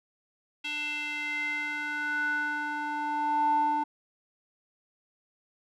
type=tone with band-pass filter sweep; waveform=square; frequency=296.7 Hz; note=D4; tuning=18 cents sharp; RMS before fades=-30 dBFS; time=0.64-3.84 s; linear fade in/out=10 ms; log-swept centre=2900 to 780 Hz; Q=5.8; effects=none